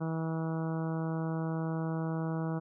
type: harmonic tone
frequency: 161.8 Hz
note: E3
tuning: 32 cents flat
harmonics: 1 / 2 / 3 / 4 / 5 / 6 / 7 / 8 / 9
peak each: -32 / -38 / -42 / -44 / -46 / -48 / -49 / -50 / -51 dBFS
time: 0-2.6 s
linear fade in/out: 20 ms
effects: none